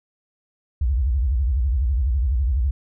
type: tone with vibrato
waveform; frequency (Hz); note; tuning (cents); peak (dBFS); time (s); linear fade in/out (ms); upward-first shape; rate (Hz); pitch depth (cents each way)
sine; 64.2; C2; -32; -17; 0.81-2.71; 5; sine; 12; 270
effects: none